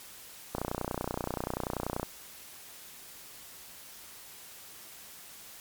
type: click train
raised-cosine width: 1 ms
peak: -17 dBFS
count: 46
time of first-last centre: 0.55-2.03 s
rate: 30.4 Hz
effects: white hiss -49 dBFS RMS until 5.6 s + MP3 96 kbps